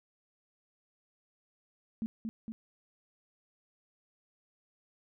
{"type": "tone with echo", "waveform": "sine", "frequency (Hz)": 222.8, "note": "A3", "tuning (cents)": 22, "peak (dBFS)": -31, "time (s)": [2.02, 2.06], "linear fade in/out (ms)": 0, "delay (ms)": 230, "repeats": 2, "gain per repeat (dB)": -3, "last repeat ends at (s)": 2.52, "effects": []}